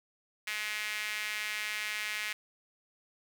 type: tone with high-pass filter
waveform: sawtooth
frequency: 212.2 Hz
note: G#3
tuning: 38 cents sharp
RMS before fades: -36 dBFS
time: 0.47-2.33 s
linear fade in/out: 5 ms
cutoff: 2100 Hz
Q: 2.9
effects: none